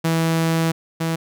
sawtooth tone pair in turn, 163.6 / 163.6 Hz, E3 / E3, -13 / -13 cents, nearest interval unison, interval 0 cents, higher neither, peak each -13 / -16 dBFS, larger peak first, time 0.04-0.72 / 1-1.16 s, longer first, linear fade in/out 10 ms, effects none

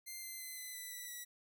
5% pulse tone with pitch steps, 2093 / 2068 / 2043 / 2018 / 1993.9 / 1969.8 / 1946.1 Hz, C7 / C7 / C7 / B6 / B6 / B6 / B6, 0 / -21 / -42 / +37 / +16 / -5 / -26 cents, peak -35 dBFS, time 0.06-1.25 s, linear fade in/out 20 ms, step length 170 ms, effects none

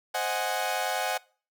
sawtooth chord, Ab dominant seventh, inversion first, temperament equal, 523.3 / 622.3 / 740 / 830.6 Hz, C5 / Eb5 / Gb5 / Ab5, 0 / 0 / 0 / 0 cents, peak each -32 / -31 / -26 / -29 dBFS, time 0.14-1.18 s, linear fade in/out 10 ms, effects noise-tail reverb RT60 0.4 s tail -23 dB re dry

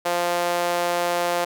sawtooth tone with high-pass filter, 174.4 Hz, F3, 2 cents flat, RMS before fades -23 dBFS, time 0.05-1.45 s, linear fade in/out 10 ms, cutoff 590 Hz, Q 2, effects none

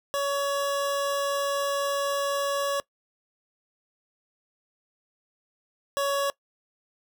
25% pulse tone pair in turn, 562 / 559.7 Hz, C#5 / C#5, +24 / +17 cents, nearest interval unison, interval 7 cents, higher first, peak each -21 / -20 dBFS, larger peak second, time 0.14-2.8 / 5.97-6.3 s, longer first, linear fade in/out 0 ms, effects noise-tail reverb RT60 0.1 s tail -21 dB re dry

